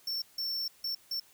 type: tone bursts at uneven times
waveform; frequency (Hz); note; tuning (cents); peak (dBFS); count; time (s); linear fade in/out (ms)
square; 5420; E8; +47; -32; 4; 0.07-0.22 / 0.38-0.68 / 0.84-0.95 / 1.11-1.2; 5
effects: white hiss -61 dBFS RMS until 1.33 s